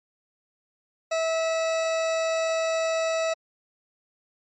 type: tone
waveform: 40% pulse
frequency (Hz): 650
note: E5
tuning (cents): -24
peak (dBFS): -22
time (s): 1.11-3.34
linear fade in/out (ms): 10
effects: MP3 32 kbps